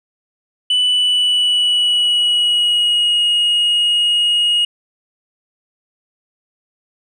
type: tone with pitch glide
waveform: sine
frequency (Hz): 2982 to 2880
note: F#7 to F#7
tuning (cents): +13 to -47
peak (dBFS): -9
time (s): 0.7-4.65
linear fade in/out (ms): 5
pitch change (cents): -60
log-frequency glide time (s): 0.8-3.22
effects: tanh soft clip ceiling -11 dBFS